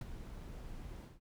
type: noise with ADSR envelope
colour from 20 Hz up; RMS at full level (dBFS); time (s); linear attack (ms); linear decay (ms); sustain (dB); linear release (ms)
brown; -38; 0.01-1.2; 3; 22; -9; 170
effects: none